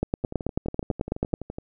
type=two click trains; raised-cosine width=2 ms; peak=-20 / -10 dBFS; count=17 / 13; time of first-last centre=0.24-1.585 / 0.03-1.339 s; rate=11.9 / 9.17 Hz; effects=none